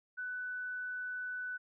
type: tone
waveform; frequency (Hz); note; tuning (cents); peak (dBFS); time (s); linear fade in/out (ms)
sine; 1494; F#6; +16; -37; 0.17-1.58; 20
effects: none